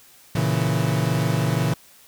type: chord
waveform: 40% pulse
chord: A# diminished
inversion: none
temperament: equal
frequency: 116.54 / 138.59 / 164.81 Hz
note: A#2 / C#3 / E3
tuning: 0 / 0 / 0 cents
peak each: -23 dBFS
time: 0.35-1.74 s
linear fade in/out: 5 ms
effects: white hiss -51 dBFS RMS until 2.07 s